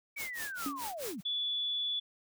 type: linear sweep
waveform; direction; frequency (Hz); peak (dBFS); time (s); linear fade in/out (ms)
sine; down; 2300 to 157.2; -38; 0.16-1.21; 10
type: noise with tremolo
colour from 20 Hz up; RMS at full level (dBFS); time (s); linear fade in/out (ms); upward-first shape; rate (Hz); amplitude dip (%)
white; -40; 0.16-1.23; 50; sine; 4.7; 100
type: tone with exponential decay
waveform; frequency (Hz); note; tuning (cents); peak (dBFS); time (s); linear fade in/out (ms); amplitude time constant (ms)
sine; 280; C#4; +18; -31; 0.66-0.94; 2; 59
type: tone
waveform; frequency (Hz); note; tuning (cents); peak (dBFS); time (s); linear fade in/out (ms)
sine; 3441; A7; -39; -31; 1.25-2; 10
effects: none